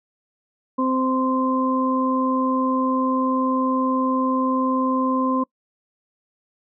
harmonic tone, 260.1 Hz, C4, 10 cents flat, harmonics 1 / 2 / 4, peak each -20 / -27 / -23 dBFS, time 0.78-5.44 s, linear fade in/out 10 ms, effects noise-tail reverb RT60 0.1 s tail -25 dB re dry

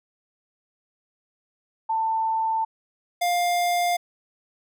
sine / square tone pair in turn, 891 / 703.2 Hz, A5 / F5, +22 / +12 cents, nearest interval major third, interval 410 cents, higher first, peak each -21 dBFS, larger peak neither, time 1.89-2.65 / 3.21-3.97 s, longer neither, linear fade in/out 10 ms, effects none

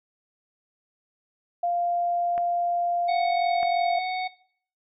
sine tone, 697 Hz, F5, 4 cents flat, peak -22 dBFS, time 1.63-3.99 s, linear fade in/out 5 ms
clicks, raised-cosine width 0.5 ms, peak -22 dBFS, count 2, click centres 2.379 / 3.63 s
harmonic tone, 740 Hz, F#5, in tune, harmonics 1 / 3 / 5 / 6, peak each -27 / -34 / -41 / -41 dBFS, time 3.08-4.28 s, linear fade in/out 10 ms
effects noise-tail reverb RT60 0.6 s tail -19 dB re dry

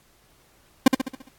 40% pulse tone with echo, 262.5 Hz, C4, 6 cents sharp, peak -8 dBFS, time 0.86-0.88 s, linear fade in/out 5 ms, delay 68 ms, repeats 6, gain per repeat -6 dB, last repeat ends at 1.288 s, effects pink hiss -59 dBFS RMS until 1.38 s + AAC 64 kbps

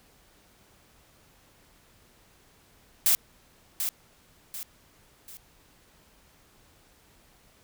blue noise with echo, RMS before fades -21 dBFS, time 3.06-3.15 s, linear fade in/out 0 ms, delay 740 ms, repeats 3, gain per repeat -8 dB, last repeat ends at 5.37 s, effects pink hiss -60 dBFS RMS until 7.63 s

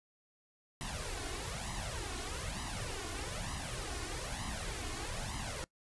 pink noise with flanger, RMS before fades -40 dBFS, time 0.81-5.64 s, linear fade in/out 0 ms, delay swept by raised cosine 1 to 2.8 ms, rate 1.1 Hz, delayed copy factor +0.7, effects noise-tail reverb RT60 0.1 s tail -22 dB re dry + resampled to 24000 Hz

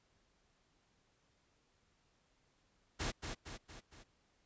pink noise with echo, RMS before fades -38 dBFS, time 2.99-3.12 s, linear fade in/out 20 ms, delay 230 ms, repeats 4, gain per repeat -5 dB, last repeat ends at 4.04 s, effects pink hiss -75 dBFS RMS until 4.45 s + resampled to 16000 Hz

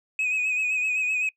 sine tone with vibrato, 2521 Hz, D#7, 22 cents sharp, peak -20 dBFS, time 0.19-1.29 s, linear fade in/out 2 ms, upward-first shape sine, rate 7.8 Hz, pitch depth 44 cents each way, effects noise-tail reverb RT60 0.1 s tail -24 dB re dry + tanh soft clip ceiling -21 dBFS

